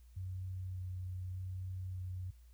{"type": "tone with vibrato", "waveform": "sine", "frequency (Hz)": 92.5, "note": "F#2", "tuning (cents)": 0, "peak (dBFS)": -39, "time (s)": [0.16, 2.31], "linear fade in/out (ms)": 10, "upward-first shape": "square", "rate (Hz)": 0.84, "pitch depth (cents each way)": 10, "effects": ["added 60 Hz sine -56 dBFS peak until 2.53 s", "white hiss -74 dBFS RMS until 2.53 s"]}